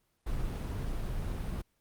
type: noise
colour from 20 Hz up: brown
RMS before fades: -34 dBFS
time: 0.26-1.62 s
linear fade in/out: 10 ms
effects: pink hiss -75 dBFS RMS until 1.8 s + Opus 24 kbps